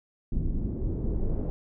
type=noise with low-pass filter sweep; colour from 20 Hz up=brown; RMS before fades=-28 dBFS; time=0.32-1.5 s; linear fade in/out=0 ms; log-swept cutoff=240 to 500 Hz; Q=1.6; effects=none